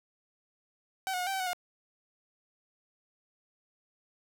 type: tone with pitch steps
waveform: sawtooth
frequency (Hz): 764 / 727 / 721 / 778 / 767 / 740 / 716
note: G5 / F#5 / F#5 / G5 / G5 / F#5 / F5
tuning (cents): -45 / -31 / -45 / -13 / -38 / 0 / +43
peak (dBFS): -27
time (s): 1.07-1.532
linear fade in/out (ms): 0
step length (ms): 66
effects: none